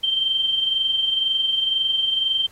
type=tone with amplitude modulation; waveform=sine; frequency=3136 Hz; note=G7; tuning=in tune; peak=-16 dBFS; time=0.03-2.47 s; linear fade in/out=10 ms; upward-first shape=sine; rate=22 Hz; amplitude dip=50%; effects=pink hiss -53 dBFS RMS until 2.51 s + AAC 48 kbps